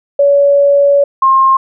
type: tone pair in turn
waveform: sine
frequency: 566 / 1065.4 Hz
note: C#5 / C6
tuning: +36 / +31 cents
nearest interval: major seventh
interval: 1095 cents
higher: second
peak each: -5 dBFS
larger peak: neither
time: 0.19-1.04 / 1.22-1.57 s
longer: first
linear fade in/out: 5 ms
effects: none